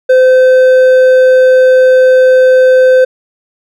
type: tone with hard clipping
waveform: sine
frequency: 514 Hz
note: C5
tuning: 31 cents flat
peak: -4 dBFS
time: 0.09-3.05 s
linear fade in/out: 10 ms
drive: 5 dB
effects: none